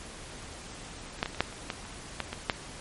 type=clicks; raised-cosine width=0.3 ms; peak=-25 / -10 / -16 / -24 / -7 / -28 / -15 / -29 / -13 / -18 / -8 dBFS; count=11; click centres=1.19 / 1.229 / 1.259 / 1.347 / 1.406 / 1.526 / 1.702 / 1.852 / 2.203 / 2.33 / 2.498 s; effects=pink hiss -44 dBFS RMS until 2.8 s + MP3 48 kbps